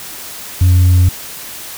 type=tone; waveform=sine; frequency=90 Hz; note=F#2; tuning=47 cents flat; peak=-3 dBFS; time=0.61-1.09 s; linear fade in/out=5 ms; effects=tanh soft clip ceiling -5 dBFS + white hiss -29 dBFS RMS until 1.77 s